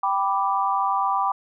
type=chord; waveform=sine; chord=G major; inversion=none; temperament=equal; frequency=784 / 987.8 / 1174.7 Hz; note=G5 / B5 / D6; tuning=0 / 0 / 0 cents; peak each=-24 dBFS; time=0.03-1.32 s; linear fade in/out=5 ms; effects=none